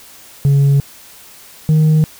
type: tone pair in turn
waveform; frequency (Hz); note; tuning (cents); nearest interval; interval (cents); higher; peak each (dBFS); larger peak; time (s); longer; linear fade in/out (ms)
sine; 140 / 155.57; C#3 / D#3; +18 / 0; major second; 182; second; -5; neither; 0.45-0.8 / 1.69-2.04; neither; 0
effects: tanh soft clip ceiling -7 dBFS + white hiss -40 dBFS RMS until 2.19 s